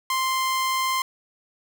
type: tone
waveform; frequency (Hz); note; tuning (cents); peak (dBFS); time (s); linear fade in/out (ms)
sawtooth; 1046.5; C6; 0; -18; 0.1-1.02; 2
effects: none